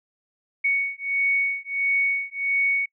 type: beating tone pair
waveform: sine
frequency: 2226 / 2227.5 Hz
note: C#7 / C#7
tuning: +7 / +8 cents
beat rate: 1.5 Hz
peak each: -24 dBFS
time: 0.64-2.86 s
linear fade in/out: 10 ms
effects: noise-tail reverb RT60 0.1 s tail -26 dB re dry